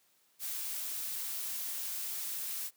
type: noise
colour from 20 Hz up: blue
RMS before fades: -38 dBFS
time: 0.39-2.71 s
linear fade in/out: 50 ms
effects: white hiss -70 dBFS RMS until 2.76 s + high-pass 150 Hz 12 dB/octave